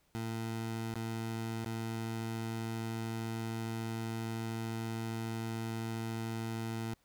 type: tone with dropouts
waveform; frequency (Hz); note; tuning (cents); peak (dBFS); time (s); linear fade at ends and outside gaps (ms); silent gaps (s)
20% pulse; 113.1; A2; +48; -31; 0.15-6.94; 0; 0.939-0.956 / 1.645-1.661
effects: pink hiss -72 dBFS RMS until 7.04 s